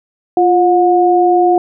sine tone pair together, 349.2 / 722.6 Hz, F4 / F#5, 0 / -41 cents, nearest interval octave + minor second, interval 1259 cents, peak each -10 dBFS, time 0.37-1.58 s, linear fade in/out 2 ms, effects none

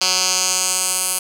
10% pulse tone with band-pass filter sweep, 185 Hz, F#3, in tune, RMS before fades -19 dBFS, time 0.01-1.19 s, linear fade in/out 5 ms, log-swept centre 5100 to 10000 Hz, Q 2.2, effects 7-bit

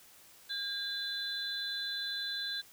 sine tone cluster, 1612 / 3500 / 4030 Hz, G6 / A7 / B7, +48 / -10 / +34 cents, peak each -40 / -40 / -37 dBFS, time 0.49-2.62 s, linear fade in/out 20 ms, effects white hiss -58 dBFS RMS until 2.72 s

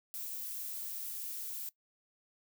violet noise, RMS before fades -41 dBFS, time 0.14-1.69 s, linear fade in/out 0 ms, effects noise-tail reverb RT60 0.1 s tail -20 dB re dry

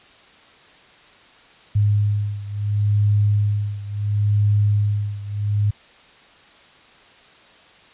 sine beating tone pair, 103.2 / 103.92 Hz, G#2 / G#2, -10 / +2 cents, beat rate 0.72 Hz, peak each -18 / -21 dBFS, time 1.75-5.71 s, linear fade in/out 10 ms, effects white hiss -49 dBFS RMS until 7.93 s + resampled to 8000 Hz

